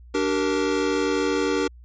square chord, G minor, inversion second, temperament equal with one note detuned, 293.7 / 386.2 / 466.2 Hz, D4 / G4 / Bb4, 0 / -26 / 0 cents, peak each -26 dBFS, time 0.14-1.68 s, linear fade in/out 10 ms, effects added 60 Hz sine -43 dBFS peak until 1.84 s + resampled to 16000 Hz

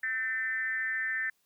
sine tone with frequency modulation, 1793 Hz, A6, 32 cents sharp, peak -29 dBFS, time 0.03-1.3 s, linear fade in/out 5 ms, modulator 239 Hz, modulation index 0.8, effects white hiss -73 dBFS RMS until 1.45 s

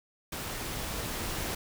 pink noise with level ramp, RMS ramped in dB -37 to -34 dBFS, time 0.32-1.55 s, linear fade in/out 5 ms, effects none

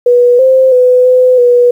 sine tone with pitch steps, 487.8 / 523 / 501 / 506 / 487.2 Hz, B4 / C5 / B4 / B4 / B4, -21 / -1 / +25 / +42 / -24 cents, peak -3 dBFS, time 0.06-1.71 s, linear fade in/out 5 ms, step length 330 ms, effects 7-bit

